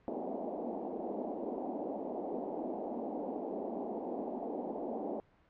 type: band-pass noise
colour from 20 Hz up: pink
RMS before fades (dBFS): -39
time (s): 0.08-5.2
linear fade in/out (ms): 0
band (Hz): 220 to 820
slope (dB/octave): 48
effects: pink hiss -67 dBFS RMS until 5.49 s + low-pass 2000 Hz 12 dB/octave